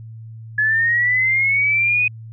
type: linear sweep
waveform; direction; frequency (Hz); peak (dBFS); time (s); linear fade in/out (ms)
sine; up; 1699 to 2505; -14; 0.58-2.08; 5
effects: added 112 Hz sine -33 dBFS peak until 2.32 s